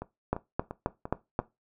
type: two click trains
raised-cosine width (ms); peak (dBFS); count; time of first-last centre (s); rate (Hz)
1; -22 / -12; 5 / 5; 0.02-1.399 / 0.33-1.391; 2.9 / 3.77
effects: noise-tail reverb RT60 0.2 s tail -17 dB re dry